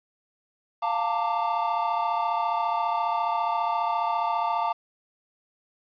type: chord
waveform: triangle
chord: Bb major seventh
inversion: second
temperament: equal with one note detuned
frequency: 698.5 / 880 / 914.7 / 1174.7 Hz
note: F5 / A5 / Bb5 / D6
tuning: 0 / 0 / -33 / 0 cents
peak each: -27 / -28 / -26 / -28 dBFS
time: 0.82-4.73 s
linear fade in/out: 10 ms
effects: resampled to 11025 Hz + 9-bit